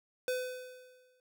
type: tone with exponential decay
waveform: square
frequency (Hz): 505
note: B4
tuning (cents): +39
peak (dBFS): -30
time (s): 0.28-1.2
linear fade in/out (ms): 1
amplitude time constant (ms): 200
effects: none